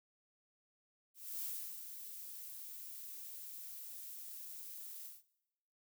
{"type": "noise with ADSR envelope", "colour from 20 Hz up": "violet", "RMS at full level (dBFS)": -41, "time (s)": [1.14, 5.23], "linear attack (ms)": 280, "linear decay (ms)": 340, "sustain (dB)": -8, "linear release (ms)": 180, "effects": ["noise-tail reverb RT60 0.9 s tail -20 dB re dry"]}